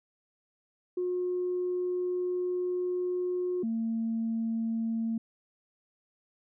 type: tone pair in turn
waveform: sine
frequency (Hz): 360.6 / 226.5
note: F#4 / A#3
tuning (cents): -45 / -50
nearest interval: minor sixth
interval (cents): 805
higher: first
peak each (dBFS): -27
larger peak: neither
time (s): 0.97-3.63 / 3.63-5.18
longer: first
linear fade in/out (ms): 5
effects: tanh soft clip ceiling -23 dBFS